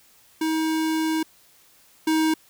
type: tone pair in turn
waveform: square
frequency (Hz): 317.8 / 316.3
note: D#4 / D#4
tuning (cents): +37 / +29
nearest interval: unison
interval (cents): 8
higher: first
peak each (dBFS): -22 / -19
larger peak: second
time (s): 0.41-1.23 / 2.07-2.34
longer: first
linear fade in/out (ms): 5
effects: white hiss -56 dBFS RMS until 2.49 s